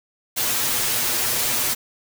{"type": "noise with comb filter", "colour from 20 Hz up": "white", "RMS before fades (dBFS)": -22, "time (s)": [0.36, 1.75], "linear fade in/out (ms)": 20, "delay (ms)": 8.2, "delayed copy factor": 0.8, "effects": []}